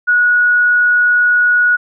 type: tone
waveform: sine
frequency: 1459 Hz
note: F#6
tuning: 25 cents flat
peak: -8 dBFS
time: 0.07-1.77 s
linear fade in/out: 20 ms
effects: none